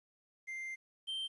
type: tone pair in turn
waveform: triangle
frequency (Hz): 2093 / 3136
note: C7 / G7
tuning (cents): 0 / 0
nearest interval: perfect fifth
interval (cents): 700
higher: second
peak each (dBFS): -38 / -35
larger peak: second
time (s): 0.47-0.76 / 1.07-1.28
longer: first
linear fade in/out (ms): 20
effects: resampled to 24000 Hz + 12-bit